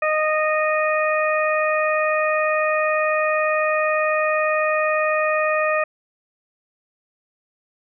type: harmonic tone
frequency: 618 Hz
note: D#5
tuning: 12 cents flat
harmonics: 1 / 2 / 3 / 4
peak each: -20 / -23 / -25 / -26 dBFS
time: 0.02-5.84 s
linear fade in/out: 5 ms
effects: none